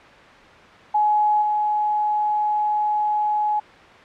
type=tone with level steps; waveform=sine; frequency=843 Hz; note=G#5; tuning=26 cents sharp; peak=-15 / -18 dBFS; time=0.94-3.6 s; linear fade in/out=10 ms; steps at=1.41 s; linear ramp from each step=20 ms; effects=white hiss -44 dBFS RMS until 4.04 s + low-pass 2000 Hz 12 dB/octave